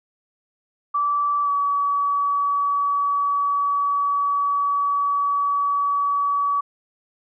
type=tone with pitch glide; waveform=sine; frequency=1159 to 1139.1 Hz; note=D6 to C#6; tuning=-23 to +47 cents; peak=-18 dBFS; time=0.94-6.61 s; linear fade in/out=10 ms; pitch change=-30 cents; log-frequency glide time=1.43-1.5 s; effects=none